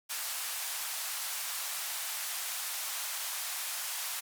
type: band-pass noise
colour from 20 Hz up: white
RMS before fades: -37 dBFS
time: 0.09-4.21 s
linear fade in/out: 20 ms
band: 710 to 15000 Hz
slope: 24 dB/octave
effects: none